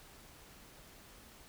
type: silence
effects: pink hiss -57 dBFS RMS until 1.48 s